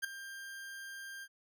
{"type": "tone with ADSR envelope", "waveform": "40% pulse", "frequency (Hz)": 1592, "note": "G6", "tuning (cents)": 26, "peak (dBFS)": -29, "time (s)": [0.02, 1.28], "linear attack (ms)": 24, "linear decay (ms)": 6, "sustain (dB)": -14, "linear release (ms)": 52, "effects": []}